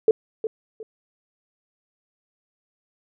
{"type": "tone with echo", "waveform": "sine", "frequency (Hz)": 440.4, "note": "A4", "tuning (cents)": 2, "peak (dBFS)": -11, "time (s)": [0.08, 0.11], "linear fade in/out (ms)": 2, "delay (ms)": 360, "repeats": 2, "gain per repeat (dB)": -11, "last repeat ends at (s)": 0.83, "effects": []}